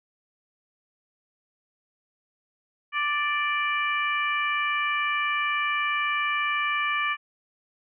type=harmonic tone; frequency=587.3 Hz; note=D5; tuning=in tune; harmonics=2 / 3 / 4 / 5; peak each=-27 / -29 / -28 / -35 dBFS; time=2.92-7.17 s; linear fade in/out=50 ms; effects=none